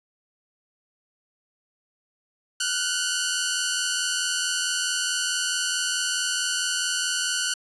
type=tone pair together; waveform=10% pulse; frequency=1423 / 1507.6 Hz; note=F6 / F#6; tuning=+32 / +32 cents; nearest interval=minor second; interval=100 cents; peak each=-20 / -17 dBFS; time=2.6-7.54 s; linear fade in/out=5 ms; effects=resampled to 24000 Hz